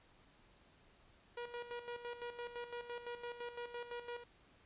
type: tone with tremolo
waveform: sawtooth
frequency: 479.6 Hz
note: A#4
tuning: 49 cents sharp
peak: -38 dBFS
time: 1.37-4.24 s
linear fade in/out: 5 ms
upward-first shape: square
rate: 5.9 Hz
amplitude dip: 65%
effects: pink hiss -67 dBFS RMS until 4.65 s + resampled to 8000 Hz